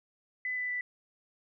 sine tone with pitch steps, 2006 / 1993.3 / 1980.7 Hz, B6 / B6 / B6, +26 / +16 / +5 cents, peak -31 dBFS, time 0.45-0.81 s, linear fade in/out 2 ms, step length 120 ms, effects none

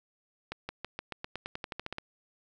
accelerating click train, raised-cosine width 0.3 ms, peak -20 dBFS, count 15, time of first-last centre 0.52-1.984 s, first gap 170 ms, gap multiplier 0.92, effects none

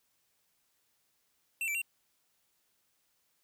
square tone with pitch steps, 2694 / 2328 / 2747 Hz, E7 / D7 / F7, +37 / -16 / -29 cents, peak -32 dBFS, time 1.61-1.817 s, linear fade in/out 2 ms, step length 69 ms, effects white hiss -75 dBFS RMS until 3.43 s

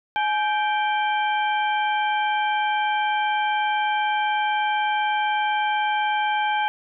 harmonic tone with a mistuned harmonic, 784 Hz, G5, in tune, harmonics 1 / 2 / 3 / 4, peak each -21 / -27 / -31 / -33 dBFS, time 0.16-6.68 s, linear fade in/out 0 ms, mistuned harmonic 1, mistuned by +130 cents, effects none

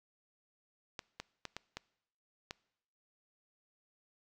clicks, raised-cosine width 0.2 ms, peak -23 dBFS, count 6, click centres 0.992 / 1.2 / 1.453 / 1.566 / 1.77 / 2.509 s, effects noise-tail reverb RT60 0.8 s tail -23 dB re dry

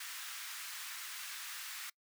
pink high-pass noise, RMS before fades -45 dBFS, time 0-1.9 s, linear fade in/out 5 ms, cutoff 1300 Hz, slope 24 dB/octave, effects noise-tail reverb RT60 0.1 s tail -24 dB re dry

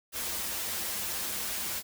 white noise with comb filter, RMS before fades -34 dBFS, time 0.12-1.83 s, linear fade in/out 50 ms, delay 7.1 ms, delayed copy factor -0.7, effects none

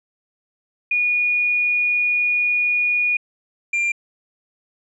sine / triangle tone pair in turn, 2449 / 2386 Hz, D#7 / D7, -28 / +27 cents, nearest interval unison, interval 45 cents, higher first, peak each -16 dBFS, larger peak neither, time 0.91-3.17 / 3.73-3.92 s, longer first, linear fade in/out 5 ms, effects resampled to 22050 Hz

